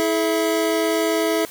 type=tone cluster; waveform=square; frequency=326.3 / 426.3 / 659 Hz; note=E4 / G#4 / E5; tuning=-18 / +45 / -1 cents; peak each=-23 / -23 / -24 dBFS; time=0-1.45 s; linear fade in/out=0 ms; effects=white hiss -40 dBFS RMS until 1.5 s